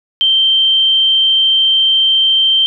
sine tone, 3133 Hz, G7, 2 cents flat, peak -8 dBFS, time 0.21-2.66 s, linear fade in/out 0 ms, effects none

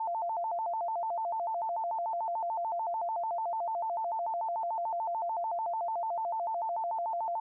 sine tone with vibrato, 784 Hz, G5, in tune, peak -30 dBFS, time 0-7.4 s, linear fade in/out 5 ms, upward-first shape square, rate 6.8 Hz, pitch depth 220 cents each way, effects none

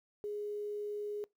sine tone with quantisation, 415.3 Hz, G#4, in tune, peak -36 dBFS, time 0.24-1.24 s, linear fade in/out 0 ms, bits 11, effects noise-tail reverb RT60 0.2 s tail -24 dB re dry

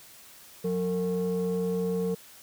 sine tone pair together, 180.61 / 455.1 Hz, F#3 / A#4, -42 / -42 cents, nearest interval octave + major third, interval 1600 cents, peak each -27 / -26 dBFS, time 0.64-2.15 s, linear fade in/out 10 ms, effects tanh soft clip ceiling -22 dBFS + white hiss -51 dBFS RMS until 2.42 s

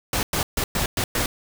pink noise bursts at uneven times, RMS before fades -23 dBFS, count 6, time 0.13-0.23 / 0.33-0.43 / 0.57-0.64 / 0.75-0.86 / 0.97-1.04 / 1.15-1.26 s, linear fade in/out 2 ms, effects none

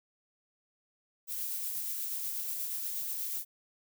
violet noise with tremolo, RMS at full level -35 dBFS, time 1.27-3.45 s, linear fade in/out 50 ms, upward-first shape sine, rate 8.3 Hz, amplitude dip 25%, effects none

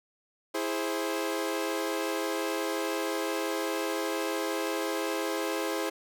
sawtooth chord, E augmented, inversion none, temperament equal with one note detuned, 329.6 / 415.3 / 526.9 Hz, E4 / G#4 / B#4, 0 / 0 / +12 cents, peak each -29 / -30 / -30 dBFS, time 0.54-5.9 s, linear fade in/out 10 ms, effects none

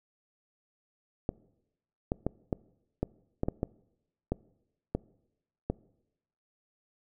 clicks, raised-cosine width 2 ms, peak -15 dBFS, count 11, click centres 1.291 / 2.119 / 2.266 / 2.528 / 3.03 / 3.434 / 3.485 / 3.631 / 4.32 / 4.95 / 5.7 s, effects noise-tail reverb RT60 0.9 s tail -23 dB re dry

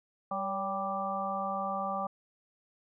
harmonic tone with a mistuned harmonic, 195.9 Hz, G3, 1 cent flat, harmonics 1 / 3 / 4 / 5 / 6, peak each -40 / -38 / -35 / -44 / -35 dBFS, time 0.31-2.07 s, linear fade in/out 5 ms, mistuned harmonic 3, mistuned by -52 cents, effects none

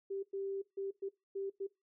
sine tone bursts at uneven times, 391.8 Hz, G4, 1 cent flat, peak -36 dBFS, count 6, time 0.1-0.23 / 0.33-0.62 / 0.77-0.91 / 1.02-1.09 / 1.35-1.5 / 1.6-1.67 s, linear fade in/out 10 ms, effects noise-tail reverb RT60 0.2 s tail -19 dB re dry

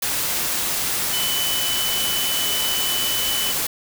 sine tone in noise, 3000 Hz, F#7, 23 cents sharp, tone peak -24 dBFS, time 1.13-3.52 s, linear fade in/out 5 ms, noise white, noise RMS -23 dBFS, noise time 0.02-3.67 s, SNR -4 dB, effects none

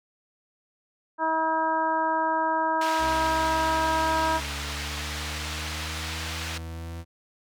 harmonic tone, 320.2 Hz, D#4, 50 cents sharp, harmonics 1 / 2 / 3 / 4 / 5, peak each -33 / -30 / -24 / -32 / -32 dBFS, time 1.18-4.41 s, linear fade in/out 50 ms
white band-pass noise, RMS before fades -35 dBFS, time 2.81-6.58 s, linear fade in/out 5 ms, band 780 to 4100 Hz, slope 12 dB/octave
40% pulse linear sweep, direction up, 65.41 to 84 Hz, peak -33 dBFS, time 2.98-7.05 s, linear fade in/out 50 ms
effects none

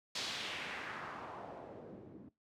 white noise with low-pass filter sweep, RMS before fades -45 dBFS, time 0.15-2.29 s, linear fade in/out 5 ms, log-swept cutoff 4900 to 240 Hz, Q 1.7, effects noise-tail reverb RT60 0.2 s tail -20 dB re dry + high-pass 100 Hz 12 dB/octave

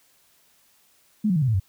sine tone with pitch steps, 212.8 / 181.02 / 153.99 / 130.99 / 111.43 / 94.79 Hz, G#3 / F#3 / D#3 / C3 / A2 / F#2, +42 / -38 / -18 / +2 / +22 / +42 cents, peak -18 dBFS, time 1.24-1.6 s, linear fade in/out 10 ms, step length 60 ms, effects white hiss -61 dBFS RMS until 1.68 s

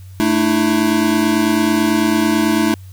square chord, A suspended fourth, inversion none, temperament equal with one note detuned, 220 / 300.5 / 329.6 Hz, A3 / D4 / E4, 0 / +40 / 0 cents, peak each -18 dBFS, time 0.2-2.74 s, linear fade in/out 0 ms, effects added 94 Hz sine -33 dBFS peak until 2.92 s + white hiss -51 dBFS RMS until 2.92 s

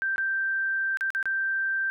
sine tone with dropouts, 1568 Hz, G6, in tune, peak -24 dBFS, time 0.02-1.9 s, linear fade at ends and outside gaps 0 ms, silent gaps 0.16-0.181 / 0.972-1.009 / 1.104-1.149 / 1.228-1.256 s, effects none

